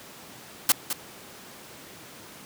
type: noise with echo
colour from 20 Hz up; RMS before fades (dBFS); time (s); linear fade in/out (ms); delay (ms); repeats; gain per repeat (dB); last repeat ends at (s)
white; -18; 0.69-0.72; 2; 210; 1; -10; 0.93
effects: pink hiss -45 dBFS RMS until 2.45 s + high-pass 150 Hz 12 dB/octave